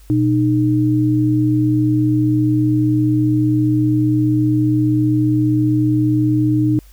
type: tone pair together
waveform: sine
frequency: 121.7 / 306.7 Hz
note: B2 / D#4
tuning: -25 / -25 cents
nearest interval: octave + major third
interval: 1600 cents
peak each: -16 / -14 dBFS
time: 0.1-6.79 s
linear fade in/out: 0 ms
effects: added 50 Hz sine -41 dBFS peak until 6.92 s + white hiss -52 dBFS RMS until 6.92 s